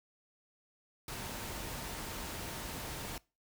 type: tone in noise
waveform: sine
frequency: 913 Hz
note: A#5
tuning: 36 cents flat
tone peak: -53 dBFS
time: 1.08-3.18 s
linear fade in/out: 2 ms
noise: pink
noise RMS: -42 dBFS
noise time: 1.08-3.18 s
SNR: -14 dB
effects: noise-tail reverb RT60 0.3 s tail -23 dB re dry